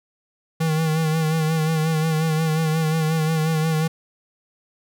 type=tone with vibrato; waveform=square; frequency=158.8 Hz; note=D#3; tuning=36 cents sharp; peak=-19 dBFS; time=0.6-3.88 s; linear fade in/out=10 ms; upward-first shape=sine; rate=5.6 Hz; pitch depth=42 cents each way; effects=none